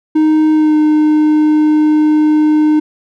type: tone with pitch glide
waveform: triangle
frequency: 310.5 to 305.3 Hz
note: D#4 to D#4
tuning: -3 to -33 cents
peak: -5 dBFS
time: 0.15-2.8 s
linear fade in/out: 10 ms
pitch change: -30 cents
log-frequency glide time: 0.53-0.76 s
effects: none